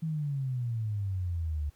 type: exponential sweep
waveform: sine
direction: down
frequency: 163.7 to 71.9 Hz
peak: -29 dBFS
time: 0.02-1.7 s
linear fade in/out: 10 ms
effects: pink hiss -66 dBFS RMS until 1.75 s